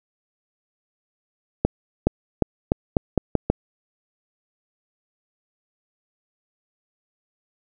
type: accelerating click train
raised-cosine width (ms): 2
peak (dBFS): -3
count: 8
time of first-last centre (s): 1.65-3.5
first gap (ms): 420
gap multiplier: 0.84
effects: none